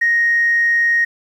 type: tone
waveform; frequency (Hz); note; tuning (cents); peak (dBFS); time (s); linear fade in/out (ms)
sine; 1869; A#6; +4; -11; 0.01-1.05; 10
effects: tanh soft clip ceiling -7 dBFS + 8-bit